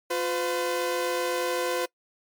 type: tone pair together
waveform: sawtooth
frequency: 354 / 507 Hz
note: F4 / B4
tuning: +23 / +45 cents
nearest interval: tritone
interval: 622 cents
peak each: -26 / -23 dBFS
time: 0.1-1.86 s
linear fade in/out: 10 ms
effects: noise-tail reverb RT60 0.1 s tail -23 dB re dry + MP3 96 kbps